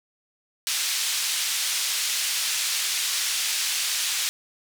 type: band-pass noise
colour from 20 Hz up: pink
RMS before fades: -26 dBFS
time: 0.67-4.29 s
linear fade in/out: 0 ms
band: 3000 to 10000 Hz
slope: 12 dB/octave
effects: none